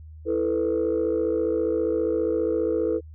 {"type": "chord", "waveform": "sine", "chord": "E suspended fourth", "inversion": "none", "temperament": "just", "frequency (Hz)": [329.6, 439.5, 494.4], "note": ["E4", "A4", "B4"], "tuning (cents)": [0, -2, 2], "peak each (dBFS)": [-25, -24, -25], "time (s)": [0.25, 3.01], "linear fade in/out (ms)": 50, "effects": ["tanh soft clip ceiling -15 dBFS", "added 78 Hz sine -40 dBFS peak until 3.14 s"]}